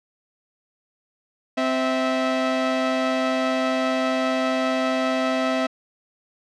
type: tone pair together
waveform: sawtooth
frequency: 260 / 652.5 Hz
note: C4 / E5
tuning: -11 / -18 cents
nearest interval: octave + major third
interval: 1593 cents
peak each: -19 dBFS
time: 1.57-5.67 s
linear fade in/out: 10 ms
effects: low-pass 4000 Hz 12 dB/octave